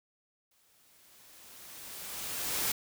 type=noise with exponential growth; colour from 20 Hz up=white; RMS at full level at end=-30 dBFS; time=0.51-2.72 s; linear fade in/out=5 ms; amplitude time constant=480 ms; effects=none